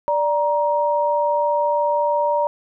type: tone pair together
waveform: sine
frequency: 587.3 / 941.5 Hz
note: D5 / A#5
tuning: 0 / +17 cents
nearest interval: minor sixth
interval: 817 cents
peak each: -19 dBFS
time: 0.08-2.47 s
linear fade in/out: 0 ms
effects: none